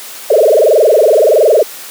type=tone with frequency modulation; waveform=sine; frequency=531 Hz; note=C5; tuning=25 cents sharp; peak=-4 dBFS; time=0.3-1.63 s; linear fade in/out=5 ms; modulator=21.5 Hz; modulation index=5.3; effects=white hiss -29 dBFS RMS until 1.9 s + high-pass 300 Hz 12 dB/octave